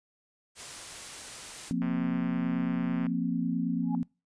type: noise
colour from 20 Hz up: white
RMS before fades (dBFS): -42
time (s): 0.55-1.73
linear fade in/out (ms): 50
type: chord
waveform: sine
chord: F suspended fourth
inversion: none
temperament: just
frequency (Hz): 174.61 / 232.8 / 261.9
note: F3 / Bb3 / C4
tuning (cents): 0 / -2 / +2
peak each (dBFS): -31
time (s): 1.71-4.03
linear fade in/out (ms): 0
type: click train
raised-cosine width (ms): 0.5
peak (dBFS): -27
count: 163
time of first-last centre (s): 1.82-3.066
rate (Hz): 130
type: tone with exponential growth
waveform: sine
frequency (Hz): 836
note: G#5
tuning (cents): +11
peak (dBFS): -32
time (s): 3.82-3.95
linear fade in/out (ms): 1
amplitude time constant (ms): 28
effects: noise-tail reverb RT60 0.3 s tail -25 dB re dry + resampled to 22050 Hz